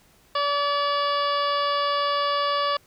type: harmonic tone with a mistuned harmonic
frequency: 574 Hz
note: D5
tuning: 40 cents flat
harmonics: 1 / 2 / 3 / 4 / 5 / 6 / 7 / 8 / 9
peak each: -27 / -23 / -34 / -40 / -34 / -34 / -43 / -35 / -41 dBFS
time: 0.35-2.77 s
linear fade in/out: 5 ms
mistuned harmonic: 9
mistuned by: -38 cents
effects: pink hiss -58 dBFS RMS until 2.86 s